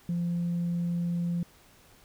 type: tone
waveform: sine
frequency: 172.6 Hz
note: F3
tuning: 20 cents flat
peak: -25 dBFS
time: 0.09-1.43 s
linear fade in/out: 2 ms
effects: tanh soft clip ceiling -24 dBFS + pink hiss -58 dBFS RMS until 2.04 s